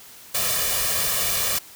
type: noise with comb filter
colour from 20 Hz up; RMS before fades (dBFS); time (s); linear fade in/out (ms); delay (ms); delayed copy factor
white; -23; 0.34-1.59; 10; 1.7; +0.75
effects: white hiss -45 dBFS RMS until 1.75 s